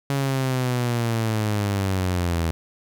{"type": "linear sweep", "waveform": "sawtooth", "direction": "down", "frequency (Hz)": [139.9, 80.9], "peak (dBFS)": -17, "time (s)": [0.1, 2.51], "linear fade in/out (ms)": 0, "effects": []}